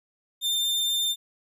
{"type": "tone", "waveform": "40% pulse", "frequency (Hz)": 3596, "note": "A7", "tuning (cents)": 37, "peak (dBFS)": -22, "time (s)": [0.41, 1.16], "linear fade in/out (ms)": 50, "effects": []}